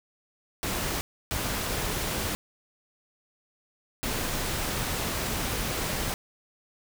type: noise bursts at uneven times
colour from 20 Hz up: pink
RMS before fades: -30 dBFS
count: 3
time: 0.63-1.01 / 1.31-2.35 / 4.03-6.14 s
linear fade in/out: 0 ms
effects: none